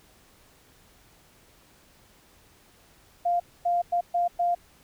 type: tone bursts at uneven times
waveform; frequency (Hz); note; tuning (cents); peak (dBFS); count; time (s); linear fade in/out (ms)
sine; 698.5; F5; 0; -21; 5; 3.25-3.4 / 3.65-3.82 / 3.92-4.01 / 4.14-4.28 / 4.39-4.55; 10
effects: pink hiss -58 dBFS RMS until 4.83 s